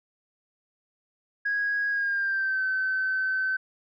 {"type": "tone with pitch glide", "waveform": "sine", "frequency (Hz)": [1651, 1531.6], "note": ["G#6", "G6"], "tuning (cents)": [-11, -41], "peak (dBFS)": -23, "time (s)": [1.45, 3.57], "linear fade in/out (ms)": 10, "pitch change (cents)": -130, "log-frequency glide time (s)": [1.89, 2.63], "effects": ["tanh soft clip ceiling -19 dBFS"]}